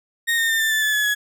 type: tone with pitch steps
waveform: 35% pulse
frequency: 1855 / 1829.5 / 1804.3 / 1779.4 / 1754.9 / 1730.8 / 1706.9 / 1683.4 Hz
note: A#6 / A#6 / A6 / A6 / A6 / A6 / G#6 / G#6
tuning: -9 / -33 / +43 / +19 / -5 / -29 / +47 / +23 cents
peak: -16 dBFS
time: 0.27-1.15 s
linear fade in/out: 20 ms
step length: 110 ms
effects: none